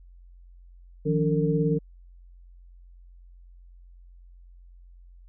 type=tone cluster; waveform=sine; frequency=157.8 / 175.6 / 286.2 / 453.8 Hz; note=D#3 / F3 / D4 / A#4; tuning=+25 / +10 / -45 / -47 cents; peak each=-24 / -28 / -29 / -26 dBFS; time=1.05-1.79 s; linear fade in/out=20 ms; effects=added 44 Hz sine -47 dBFS peak until 5.28 s